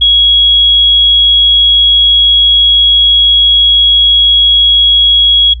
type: tone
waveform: sine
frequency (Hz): 3322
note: G#7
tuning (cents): 0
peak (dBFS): -3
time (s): 0.01-5.54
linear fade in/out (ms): 10
effects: noise-tail reverb RT60 0.1 s tail -17 dB re dry + added 60 Hz sine -20 dBFS peak until 5.6 s